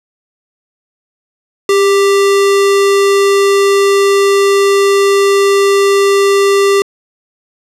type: tone with sample-and-hold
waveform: sine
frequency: 398.2 Hz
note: G4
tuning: 27 cents sharp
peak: -6 dBFS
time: 1.69-6.82 s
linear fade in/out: 2 ms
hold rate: 1575 Hz
effects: low-pass 10000 Hz 12 dB/octave